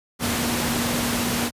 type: tone in noise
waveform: sine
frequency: 238.2 Hz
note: A#3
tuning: 38 cents sharp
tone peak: -26 dBFS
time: 0.19-1.51 s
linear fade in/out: 50 ms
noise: pink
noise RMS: -24 dBFS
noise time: 0.19-1.51 s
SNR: -5 dB
effects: high-pass 80 Hz 12 dB/octave + resampled to 32000 Hz